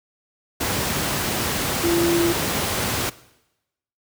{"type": "tone in noise", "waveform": "sine", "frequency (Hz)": 340.5, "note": "F4", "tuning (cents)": -44, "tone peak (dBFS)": -18, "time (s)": [1.83, 2.33], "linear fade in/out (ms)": 10, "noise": "pink", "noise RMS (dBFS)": -23, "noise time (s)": [0.6, 3.1], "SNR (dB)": 2, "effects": ["noise-tail reverb RT60 0.9 s tail -19 dB re dry", "high-pass 80 Hz 12 dB/octave"]}